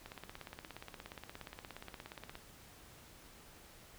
click train, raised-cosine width 0.3 ms, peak -30 dBFS, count 40, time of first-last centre 0.06-2.354 s, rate 17 Hz, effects pink hiss -58 dBFS RMS until 3.98 s

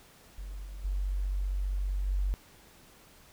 sine tone with level steps, 47.53 Hz, F#1, 47 cents sharp, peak -37 / -39 / -28 / -26 dBFS, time 0.38-2.34 s, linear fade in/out 0 ms, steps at 0.65 / 0.84 / 2.07 s, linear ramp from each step 10 ms, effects pink hiss -57 dBFS RMS until 3.32 s

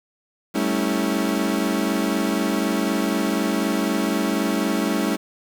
35% pulse chord, A dominant seventh, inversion third, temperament equal with one note detuned, 196 / 220 / 277.2 / 325.1 Hz, G3 / A3 / C#4 / E4, 0 / 0 / 0 / -24 cents, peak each -24 dBFS, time 0.54-5.17 s, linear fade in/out 20 ms, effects 7-bit

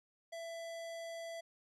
square tone with low-pass filter, 666 Hz, E5, 18 cents sharp, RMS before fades -45 dBFS, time 0.32-1.41 s, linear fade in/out 10 ms, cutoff 8700 Hz, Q 0.83, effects none

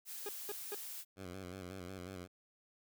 blue noise, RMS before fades -46 dBFS, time 0.05-1.05 s, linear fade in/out 50 ms
40% pulse tone bursts, 410.9 Hz, G#4, 18 cents flat, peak -39 dBFS, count 3, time 0.26-0.747 s, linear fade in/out 2 ms, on 29 ms, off 200 ms
10% pulse tone with vibrato, 92.5 Hz, F#2, in tune, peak -37 dBFS, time 1.16-2.28 s, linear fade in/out 50 ms, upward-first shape square, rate 5.5 Hz, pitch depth 64 cents each way
effects none

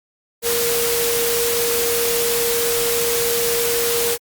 sine tone in noise, 470.2 Hz, A#4, 15 cents sharp, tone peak -20 dBFS, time 0.42-4.18 s, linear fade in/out 50 ms, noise white, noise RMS -21 dBFS, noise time 0.42-4.18 s, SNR -2 dB, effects Opus 48 kbps

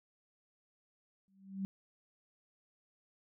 sine tone with exponential growth, 193.6 Hz, G3, 21 cents flat, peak -32 dBFS, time 1.28-1.65 s, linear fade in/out 0 ms, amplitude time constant 79 ms, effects none

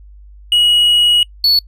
triangle tone pair in turn, 2906 / 4423 Hz, F#7 / C#8, -32 / -5 cents, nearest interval perfect fifth, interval 727 cents, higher second, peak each -7 dBFS, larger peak neither, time 0.52-1.23 / 1.44-1.59 s, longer first, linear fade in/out 2 ms, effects noise-tail reverb RT60 0.1 s tail -26 dB re dry + added 50 Hz sine -36 dBFS peak until 1.67 s

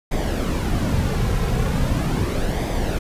brown noise with flanger, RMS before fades -21 dBFS, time 0.11-2.99 s, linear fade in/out 10 ms, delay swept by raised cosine 0.71 to 3.41 ms, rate 0.39 Hz, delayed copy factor -0.5, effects resampled to 32000 Hz

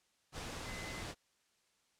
sine tone in noise, 2041 Hz, C7, 44 cents flat, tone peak -48 dBFS, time 0.63-1.04 s, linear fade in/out 50 ms, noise pink, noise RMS -44 dBFS, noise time 0.32-1.15 s, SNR -7 dB, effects white hiss -75 dBFS RMS until 1.99 s + low-pass 8000 Hz 12 dB/octave

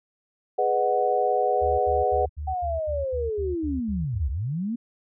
sine chord, G# minor seventh, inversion none, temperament equal with one note detuned, 415.3 / 493.9 / 608.7 / 740 Hz, G#4 / B4 / D#5 / F#5, 0 / 0 / -38 / 0 cents, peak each -27 / -25 / -28 / -23 dBFS, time 0.58-2.26 s, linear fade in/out 10 ms
sine tone bursts, 74.5 Hz, D2, 25 cents sharp, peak -29 dBFS, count 11, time 1.61-4.31 s, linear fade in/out 20 ms, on 180 ms, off 72 ms
sine linear two-way sweep, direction down then up, 767 to 55.5 to 242.7 Hz, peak -25 dBFS, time 2.47-4.76 s, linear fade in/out 10 ms, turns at 4.29 s
effects none

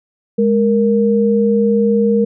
sine tone pair together, 207.7 / 466.3 Hz, G#3 / A#4, 0 / +1 cents, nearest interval octave + major second, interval 1401 cents, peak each -13 / -13 dBFS, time 0.38-2.25 s, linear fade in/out 10 ms, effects none

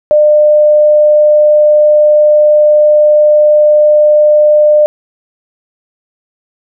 sine tone, 601 Hz, D5, 40 cents sharp, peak -3 dBFS, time 0.11-4.86 s, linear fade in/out 0 ms, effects none

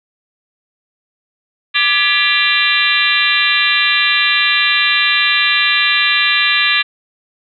harmonic tone with a mistuned harmonic, 395 Hz, G4, 13 cents sharp, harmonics 3 / 4 / 5 / 6 / 7 / 8 / 9 / 10, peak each -22 / -18 / -20 / -17 / -18 / -22 / -19 / -19 dBFS, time 1.74-6.83 s, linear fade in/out 20 ms, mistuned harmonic 4, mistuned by +120 cents, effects none

